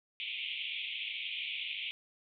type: band-pass noise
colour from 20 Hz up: white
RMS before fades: -39 dBFS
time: 0.2-1.91 s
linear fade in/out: 0 ms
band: 2200 to 3500 Hz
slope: 96 dB/octave
effects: none